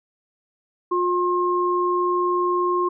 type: tone pair together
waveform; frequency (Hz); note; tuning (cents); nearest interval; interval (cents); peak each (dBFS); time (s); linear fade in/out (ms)
sine; 356.5 / 1068.3; F4 / C6; +36 / +36; octave + perfect fifth; 1900; -21; 0.91-2.89; 10
effects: none